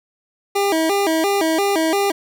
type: tone with vibrato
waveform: 25% pulse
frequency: 358.7 Hz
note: F4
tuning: 46 cents sharp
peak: -12 dBFS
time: 0.55-2.12 s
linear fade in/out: 10 ms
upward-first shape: square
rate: 2.9 Hz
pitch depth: 190 cents each way
effects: none